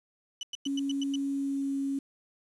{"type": "tone bursts", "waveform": "35% pulse", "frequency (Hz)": 2982, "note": "F#7", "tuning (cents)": 13, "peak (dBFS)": -32, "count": 7, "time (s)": [0.41, 1.157], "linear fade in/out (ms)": 2, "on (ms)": 21, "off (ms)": 100}
{"type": "tone with pitch glide", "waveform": "sine", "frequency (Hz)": [277.2, 275.1], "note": ["C#4", "C#4"], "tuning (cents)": [0, -13], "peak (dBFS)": -28, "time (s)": [0.66, 1.99], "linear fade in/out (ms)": 5, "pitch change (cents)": -13, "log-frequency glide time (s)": [1.3, 1.76]}
{"effects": ["resampled to 24000 Hz", "9-bit"]}